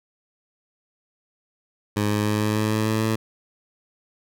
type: tone with pitch steps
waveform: 15% pulse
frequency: 104.1 / 105.01 / 105.92 / 106.84 / 107.77 / 108.71 / 109.65 / 110.61 Hz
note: G#2 / G#2 / G#2 / G#2 / A2 / A2 / A2 / A2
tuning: +5 / +20 / +35 / +50 / -35 / -20 / -6 / +10 cents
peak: -14 dBFS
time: 1.96-3.16 s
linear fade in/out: 10 ms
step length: 150 ms
effects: none